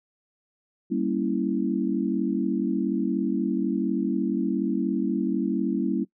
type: chord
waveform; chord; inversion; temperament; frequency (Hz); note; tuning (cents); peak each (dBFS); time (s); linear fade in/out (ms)
sine; G diminished seventh; none; equal; 196 / 233.1 / 277.2 / 329.6; G3 / Bb3 / Db4 / Fb4; 0 / 0 / 0 / 0; -28; 0.9-6.05; 20
effects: noise-tail reverb RT60 0.1 s tail -22 dB re dry